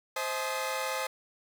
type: tone cluster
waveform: sawtooth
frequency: 524 / 640 / 857 / 1241 / 2060 Hz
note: C5 / D#5 / A5 / D#6 / C7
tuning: +2 / +49 / -46 / -5 / -28 cents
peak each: -31 / -36 / -33 / -34 / -37 dBFS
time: 0.16-1.07 s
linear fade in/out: 5 ms
effects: none